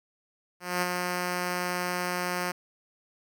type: tone with ADSR envelope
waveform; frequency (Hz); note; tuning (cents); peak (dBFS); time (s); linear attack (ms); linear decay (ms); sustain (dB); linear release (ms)
5% pulse; 178.9; F3; +42; -13; 0.6-2.52; 220; 29; -4; 11
effects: none